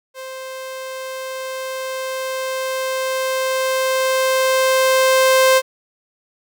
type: tone with level ramp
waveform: sawtooth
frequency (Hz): 523.3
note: C5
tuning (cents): 0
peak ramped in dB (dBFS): -26 to -6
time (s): 0.14-5.62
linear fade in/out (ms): 50
effects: none